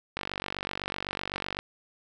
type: click train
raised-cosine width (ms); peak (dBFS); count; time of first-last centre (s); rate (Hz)
0.3; -15; 69; 0.17-1.59; 47.9
effects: none